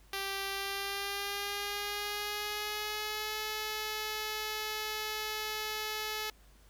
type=tone with pitch glide; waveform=5% pulse; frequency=392 to 430 Hz; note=G4 to A4; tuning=0 to -40 cents; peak=-23 dBFS; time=0.13-6.3 s; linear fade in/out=2 ms; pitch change=+160 cents; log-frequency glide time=0.51-3.38 s; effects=added 50 Hz sine -58 dBFS peak until 6.69 s + pink hiss -64 dBFS RMS until 6.69 s